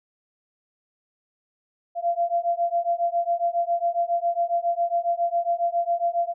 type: beating tone pair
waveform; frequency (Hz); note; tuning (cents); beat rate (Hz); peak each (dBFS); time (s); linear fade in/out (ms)
sine; 684 / 691.3; F5 / F5; -36 / -18; 7.3; -24; 1.95-6.34; 50
effects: none